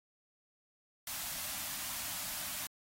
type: band-stop noise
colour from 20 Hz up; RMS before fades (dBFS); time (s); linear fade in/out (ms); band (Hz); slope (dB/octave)
white; -40; 1.07-2.67; 2; 310 to 570; 96
effects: AAC 48 kbps